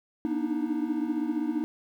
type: tone cluster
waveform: triangle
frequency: 240 / 290.6 / 301.1 / 316.3 Hz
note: B3 / D4 / D4 / D#4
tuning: -49 / -18 / +43 / +29 cents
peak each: -31 / -33 / -29 / -29 dBFS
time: 0.25-1.64 s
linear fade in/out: 0 ms
effects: 10-bit